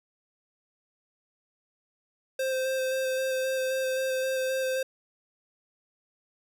square tone with vibrato, 523.3 Hz, C5, in tune, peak -27 dBFS, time 2.39-4.83 s, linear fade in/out 5 ms, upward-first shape square, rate 3.8 Hz, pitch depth 11 cents each way, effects none

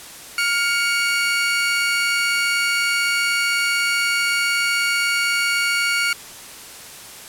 30% pulse tone pair together, 1406.7 / 2236 Hz, F6 / C#7, +12 / +14 cents, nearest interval minor sixth, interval 802 cents, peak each -18 dBFS, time 0.38-6.13 s, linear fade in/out 2 ms, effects white hiss -38 dBFS RMS until 7.28 s + low-pass 12000 Hz 12 dB/octave

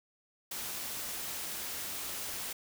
white noise, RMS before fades -39 dBFS, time 0.51-2.53 s, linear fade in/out 5 ms, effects none

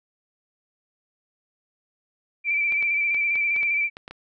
sine tone with vibrato, 2334 Hz, D7, 11 cents flat, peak -20 dBFS, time 2.44-3.9 s, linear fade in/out 50 ms, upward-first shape square, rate 15 Hz, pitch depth 26 cents each way
clicks, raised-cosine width 0.3 ms, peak -22 dBFS, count 9, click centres 2.723 / 2.826 / 3.146 / 3.356 / 3.563 / 3.631 / 3.969 / 4.079 / 4.11 s
effects none

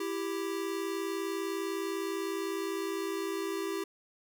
square tone pair together, 332.1 / 392 Hz, E4 / G4, +13 / 0 cents, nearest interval minor third, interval 287 cents, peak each -37 / -35 dBFS, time 0-3.84 s, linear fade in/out 5 ms, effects none

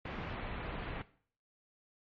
pink low-pass noise, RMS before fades -41 dBFS, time 0.05-1.02 s, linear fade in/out 5 ms, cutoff 2800 Hz, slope 24 dB/octave, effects noise-tail reverb RT60 0.5 s tail -17 dB re dry + MP3 32 kbps

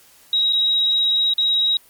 sine tone with dropouts, 3821 Hz, A#7, 42 cents sharp, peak -15 dBFS, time 0.33-1.77 s, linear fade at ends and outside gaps 2 ms, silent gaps 0.526-0.531 / 1.336-1.381 s, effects white hiss -51 dBFS RMS until 1.89 s + Opus 48 kbps

